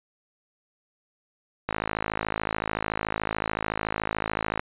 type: click train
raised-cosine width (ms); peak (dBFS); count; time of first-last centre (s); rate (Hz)
0.5; -11; 157; 1.69-4.595; 53.7
effects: resampled to 8000 Hz